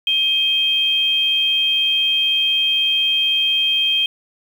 sine tone pair together, 2531 / 3189 Hz, D#7 / G7, +29 / +29 cents, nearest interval major third, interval 400 cents, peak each -23 / -15 dBFS, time 0.07-4.06 s, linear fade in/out 2 ms, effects 7-bit

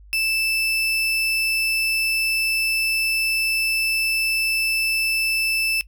35% pulse tone, 2641 Hz, E7, 3 cents sharp, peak -18 dBFS, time 0.13-5.81 s, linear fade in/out 0 ms, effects noise-tail reverb RT60 0.1 s tail -19 dB re dry + added 50 Hz sine -43 dBFS peak until 5.87 s

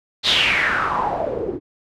white noise with low-pass filter sweep, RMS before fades -20 dBFS, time 0.23-1.6 s, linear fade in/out 50 ms, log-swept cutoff 4000 to 320 Hz, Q 5.6, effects none

